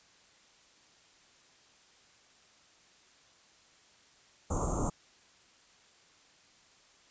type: band-stop noise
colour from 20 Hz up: pink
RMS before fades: -31 dBFS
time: 4.5-4.9 s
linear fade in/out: 10 ms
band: 1300 to 6400 Hz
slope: 96 dB/octave
effects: white hiss -62 dBFS RMS until 7.1 s + resampled to 16000 Hz